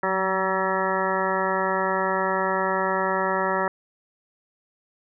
harmonic tone with a mistuned harmonic, 190 Hz, F#3, 46 cents sharp, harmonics 1 / 2 / 3 / 4 / 5 / 6 / 7 / 9 / 10, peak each -33 / -29 / -28 / -32 / -27 / -33 / -29 / -31 / -33 dBFS, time 0.03-3.68 s, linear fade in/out 2 ms, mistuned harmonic 1, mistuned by -39 cents, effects none

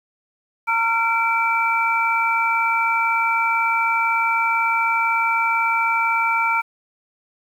sine tone cluster, 913 / 1369 / 2323 Hz, A#5 / F6 / D7, -36 / -35 / -20 cents, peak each -21 dBFS, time 0.67-6.62 s, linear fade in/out 20 ms, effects 8-bit

